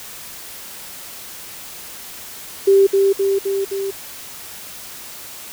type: tone with echo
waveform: sine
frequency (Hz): 392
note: G4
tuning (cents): 0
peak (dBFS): -8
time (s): 2.67-2.87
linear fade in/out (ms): 10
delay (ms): 260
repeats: 4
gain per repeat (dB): -3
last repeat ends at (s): 3.91
effects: white hiss -35 dBFS RMS until 5.52 s